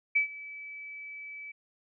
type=tone with ADSR envelope; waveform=sine; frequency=2300 Hz; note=D7; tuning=37 cents flat; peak=-20 dBFS; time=0.15-1.52 s; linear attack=12 ms; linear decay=110 ms; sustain=-20 dB; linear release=10 ms; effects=none